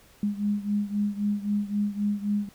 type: beating tone pair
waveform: sine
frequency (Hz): 204.5 / 208.3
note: G#3 / G#3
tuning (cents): -26 / +5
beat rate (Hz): 3.8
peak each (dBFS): -26 / -29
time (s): 0.23-2.49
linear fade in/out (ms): 2
effects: pink hiss -56 dBFS RMS until 2.54 s